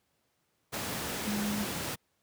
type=tone in noise; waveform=sine; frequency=207.7 Hz; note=G#3; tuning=in tune; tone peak=-30 dBFS; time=1.26-1.65 s; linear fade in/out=20 ms; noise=pink; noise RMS=-35 dBFS; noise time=0.72-1.96 s; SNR=+2 dB; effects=pink hiss -75 dBFS RMS until 2.22 s + high-pass 100 Hz 12 dB/octave